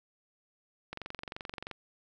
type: click train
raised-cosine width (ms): 0.3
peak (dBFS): -23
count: 19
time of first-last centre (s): 0.93-1.713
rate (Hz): 23
effects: none